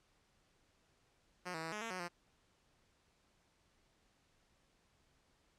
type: tone with pitch steps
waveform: 5% pulse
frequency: 180 / 161.1 / 162.6 / 211.3 / 228.1 / 183.9 / 174.2 Hz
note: F#3 / E3 / E3 / G#3 / A#3 / F#3 / F3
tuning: -47 / -39 / -23 / +30 / -37 / -10 / -4 cents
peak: -30 dBFS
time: 1.45-2.087 s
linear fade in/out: 20 ms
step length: 91 ms
effects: pink hiss -74 dBFS RMS until 5.58 s + low-pass 8000 Hz 12 dB/octave